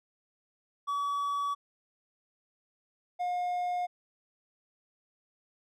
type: tone pair in turn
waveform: triangle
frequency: 1139 / 715 Hz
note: C#6 / F5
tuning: +47 / +41 cents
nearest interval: minor sixth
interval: 806 cents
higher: first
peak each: -27 / -27 dBFS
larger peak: neither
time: 0.87-1.55 / 3.19-3.87 s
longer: neither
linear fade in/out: 20 ms
effects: none

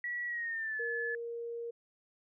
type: tone with pitch glide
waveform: sine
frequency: 1934 to 1723 Hz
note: B6 to A6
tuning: -37 to -37 cents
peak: -34 dBFS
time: 0.04-1.15 s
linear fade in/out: 2 ms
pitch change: -200 cents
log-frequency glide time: 0.27-0.8 s
type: tone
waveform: sine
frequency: 468.1 Hz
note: A#4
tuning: 7 cents sharp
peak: -37 dBFS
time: 0.79-1.71 s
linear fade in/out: 10 ms
effects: none

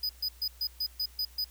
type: tone bursts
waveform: square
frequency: 4978 Hz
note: D#8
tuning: in tune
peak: -29 dBFS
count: 8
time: 0.03-1.444 s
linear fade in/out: 5 ms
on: 63 ms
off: 130 ms
effects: added 60 Hz sine -52 dBFS peak until 1.5 s + white hiss -58 dBFS RMS until 1.5 s

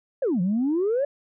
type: exponential two-way sweep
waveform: sine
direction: down then up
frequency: 585 to 170.8 to 585 Hz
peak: -19 dBFS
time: 0.22-1.05 s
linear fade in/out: 5 ms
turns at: 0.41 s
effects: tanh soft clip ceiling -17 dBFS

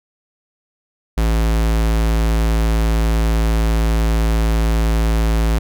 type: tone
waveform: square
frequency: 55.3 Hz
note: A1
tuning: 9 cents sharp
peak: -14 dBFS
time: 1.17-5.59 s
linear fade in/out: 10 ms
effects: none

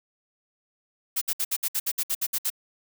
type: noise bursts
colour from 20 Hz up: blue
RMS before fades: -26 dBFS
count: 12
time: 1.16-2.502 s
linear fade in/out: 10 ms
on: 55 ms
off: 62 ms
effects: none

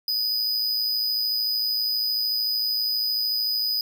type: tone with amplitude modulation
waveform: square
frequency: 4977 Hz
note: D#8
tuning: in tune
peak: -21 dBFS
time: 0.08-3.81 s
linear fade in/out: 2 ms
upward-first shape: sine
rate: 113 Hz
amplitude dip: 40%
effects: none

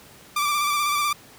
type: tone with vibrato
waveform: sawtooth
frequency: 1174.7 Hz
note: D6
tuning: in tune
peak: -17 dBFS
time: 0.36-1.13 s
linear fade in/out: 5 ms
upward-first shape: square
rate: 16 Hz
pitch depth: 27 cents each way
effects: pink hiss -48 dBFS RMS until 1.38 s + high-pass 80 Hz 12 dB/octave

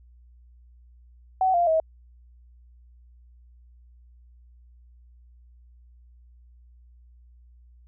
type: tone with pitch steps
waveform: sine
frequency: 753 / 694.5 / 640.6 Hz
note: F#5 / F5 / E5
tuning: +30 / -10 / -50 cents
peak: -18 dBFS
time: 1.41-1.8 s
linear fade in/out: 2 ms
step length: 130 ms
effects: added 60 Hz sine -50 dBFS peak until 7.87 s

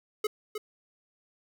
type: tone with echo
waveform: square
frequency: 426 Hz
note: G#4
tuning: 44 cents sharp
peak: -26 dBFS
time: 0.24-0.27 s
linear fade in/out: 5 ms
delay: 310 ms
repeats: 1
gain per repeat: -7 dB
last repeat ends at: 0.58 s
effects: none

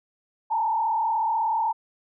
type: tone with frequency modulation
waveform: sine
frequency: 893 Hz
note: A5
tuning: 25 cents sharp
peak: -21 dBFS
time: 0.5-1.73 s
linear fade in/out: 20 ms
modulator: 36.2 Hz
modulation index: 1.2
effects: none

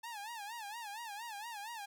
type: tone with vibrato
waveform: sawtooth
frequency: 874 Hz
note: A5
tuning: 12 cents flat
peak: -39 dBFS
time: 0.03-1.86 s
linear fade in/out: 10 ms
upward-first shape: sine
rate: 4.3 Hz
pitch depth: 150 cents each way
effects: none

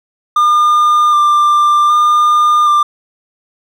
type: tone with vibrato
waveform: triangle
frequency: 1198 Hz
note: D6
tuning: 34 cents sharp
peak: -5 dBFS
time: 0.36-2.83 s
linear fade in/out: 5 ms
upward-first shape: square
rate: 0.65 Hz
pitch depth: 14 cents each way
effects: none

